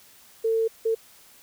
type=tone bursts at uneven times; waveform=sine; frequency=450 Hz; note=A4; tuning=39 cents sharp; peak=-20 dBFS; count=2; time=0.44-0.68 / 0.85-0.95 s; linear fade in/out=10 ms; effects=white hiss -53 dBFS RMS until 1.42 s